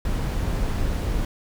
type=noise; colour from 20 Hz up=brown; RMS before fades=-24 dBFS; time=0.05-1.25 s; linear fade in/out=2 ms; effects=none